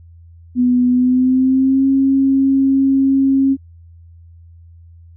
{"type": "tone with pitch glide", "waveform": "sine", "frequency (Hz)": [247.9, 270.3], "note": ["B3", "C#4"], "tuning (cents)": [7, -44], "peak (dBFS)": -10, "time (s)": [0.55, 3.57], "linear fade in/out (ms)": 50, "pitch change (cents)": 149, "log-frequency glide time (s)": [0.88, 1.87], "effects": ["added 84 Hz sine -39 dBFS peak until 5.16 s"]}